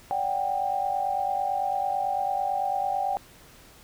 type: tone cluster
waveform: sine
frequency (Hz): 579 / 743 / 792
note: D5 / F#5 / G5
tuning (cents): -25 / +7 / +18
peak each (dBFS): -35 / -29 / -26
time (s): 0.11-3.17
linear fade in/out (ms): 0
effects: pink hiss -52 dBFS RMS until 3.83 s